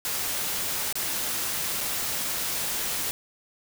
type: noise with dropouts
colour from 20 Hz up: white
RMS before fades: -29 dBFS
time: 0.05-3.11 s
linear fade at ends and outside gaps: 0 ms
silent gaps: 0.926-0.955 / 1.806-1.81 s
effects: none